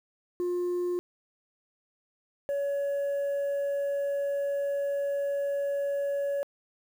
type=tone pair in turn; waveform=sine; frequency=354.9 / 563.4 Hz; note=F4 / C#5; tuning=+28 / +28 cents; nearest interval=minor sixth; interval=800 cents; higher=second; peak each=-24 / -24 dBFS; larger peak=neither; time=0.4-0.99 / 2.49-6.43 s; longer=second; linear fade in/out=0 ms; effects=tanh soft clip ceiling -26 dBFS + 9-bit